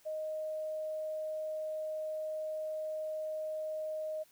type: tone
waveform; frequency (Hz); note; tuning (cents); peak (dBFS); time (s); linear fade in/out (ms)
sine; 622.3; D#5; 0; -35; 0.05-4.24; 20
effects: white hiss -65 dBFS RMS until 4.31 s